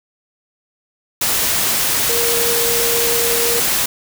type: tone in noise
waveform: sine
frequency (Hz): 469.4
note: A#4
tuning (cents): +12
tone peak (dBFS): -20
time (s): 2.09-3.6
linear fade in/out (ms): 5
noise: white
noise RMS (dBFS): -17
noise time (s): 1.21-3.86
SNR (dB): -6
effects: none